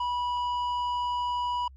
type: tone with tanh clipping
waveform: sine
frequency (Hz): 978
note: B5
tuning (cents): -17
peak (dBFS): -28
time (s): 0-1.68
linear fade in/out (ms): 5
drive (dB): 8
effects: added 66 Hz sine -47 dBFS peak until 1.76 s + Opus 32 kbps